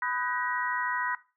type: tone cluster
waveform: sine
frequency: 995 / 1250 / 1494 / 1607 / 1909 Hz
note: B5 / D#6 / F#6 / G6 / A#6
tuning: +13 / +8 / +16 / +43 / +41 cents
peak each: -32 / -37 / -33 / -40 / -33 dBFS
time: 0.02-1.15 s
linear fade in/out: 2 ms
effects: noise-tail reverb RT60 0.3 s tail -17 dB re dry